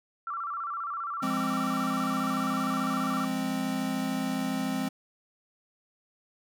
sine tone with vibrato, 1255 Hz, D#6, 15 cents sharp, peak -31 dBFS, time 0.27-3.25 s, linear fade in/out 2 ms, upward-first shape square, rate 15 Hz, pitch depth 130 cents each way
square chord, F minor, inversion none, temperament equal, 174.61 / 207.7 / 261.6 Hz, F3 / Ab3 / C4, 0 / 0 / 0 cents, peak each -37 / -34 / -31 dBFS, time 1.22-4.89 s, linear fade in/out 10 ms
effects none

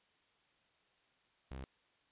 sawtooth tone, 66 Hz, C2, 16 cents sharp, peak -40 dBFS, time 1.51-1.64 s, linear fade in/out 0 ms, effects white hiss -73 dBFS RMS until 2.11 s + resampled to 8000 Hz

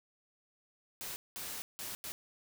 white noise bursts at uneven times, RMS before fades -42 dBFS, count 4, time 1.01-1.16 / 1.36-1.62 / 1.79-1.95 / 2.04-2.12 s, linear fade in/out 0 ms, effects none

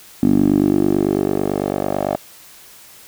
10% pulse tone with band-pass filter sweep, 49 Hz, G1, in tune, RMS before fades -17 dBFS, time 0.23-2.16 s, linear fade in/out 0 ms, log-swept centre 260 to 600 Hz, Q 3.9, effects white hiss -43 dBFS RMS until 3.07 s

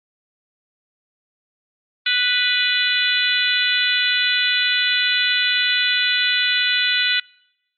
harmonic tone with a mistuned harmonic, 493.9 Hz, B4, in tune, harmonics 3 / 4 / 5 / 6 / 7 / 8, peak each -22 / -24 / -23 / -23 / -22 / -23 dBFS, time 2.06-7.2 s, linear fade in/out 5 ms, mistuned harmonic 8, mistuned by +21 cents, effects noise-tail reverb RT60 0.9 s tail -26 dB re dry + MP3 32 kbps

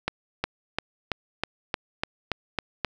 accelerating click train, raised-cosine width 0.3 ms, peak -9 dBFS, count 10, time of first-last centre 0.08-2.847 s, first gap 360 ms, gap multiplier 0.96, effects none

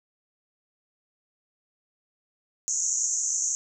pink band-pass noise, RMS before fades -27 dBFS, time 2.68-3.55 s, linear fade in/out 0 ms, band 6200 to 7100 Hz, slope 96 dB/octave, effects none

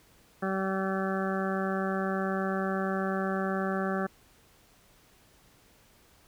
harmonic tone, 191.7 Hz, G3, 38 cents flat, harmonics 1 / 2 / 3 / 4 / 6 / 7 / 8 / 9, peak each -31 / -34 / -36 / -37 / -39 / -39 / -40 / -41 dBFS, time 0.42-4.07 s, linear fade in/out 10 ms, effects pink hiss -61 dBFS RMS until 6.27 s

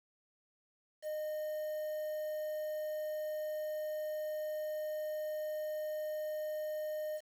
triangle tone with quantisation, 613 Hz, D#5, 26 cents flat, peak -34 dBFS, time 1.02-7.21 s, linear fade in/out 50 ms, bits 9, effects none

